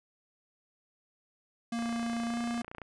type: tone with pitch glide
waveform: square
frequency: 233.1 to 235.9 Hz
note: A#3 to A#3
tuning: 0 to +21 cents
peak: -32 dBFS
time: 1.72-2.62 s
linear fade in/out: 5 ms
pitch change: +21 cents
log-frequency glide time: 2.28-2.37 s
type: click train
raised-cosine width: 0.5 ms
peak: -27 dBFS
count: 31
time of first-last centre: 1.79-2.817 s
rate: 29.2 Hz
effects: resampled to 22050 Hz